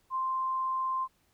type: tone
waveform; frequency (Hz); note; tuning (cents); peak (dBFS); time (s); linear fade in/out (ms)
sine; 1046; C6; -1; -28; 0.1-1.08; 50
effects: pink hiss -70 dBFS RMS until 1.33 s